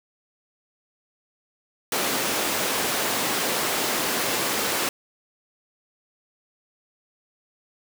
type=high-pass noise; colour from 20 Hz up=pink; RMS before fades=-25 dBFS; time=1.92-4.89 s; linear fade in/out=2 ms; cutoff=290 Hz; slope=12 dB/octave; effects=none